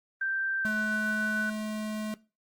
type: tone with pitch glide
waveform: sine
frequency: 1568 to 1495.5 Hz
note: G6 to F#6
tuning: 0 to +18 cents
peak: -27 dBFS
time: 0.21-1.5 s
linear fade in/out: 5 ms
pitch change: -82 cents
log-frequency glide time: 0.62-0.71 s
type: tone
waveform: square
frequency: 214.6 Hz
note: A3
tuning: 43 cents flat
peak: -32 dBFS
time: 0.65-2.14 s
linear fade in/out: 0 ms
effects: noise-tail reverb RT60 0.3 s tail -20 dB re dry + Opus 24 kbps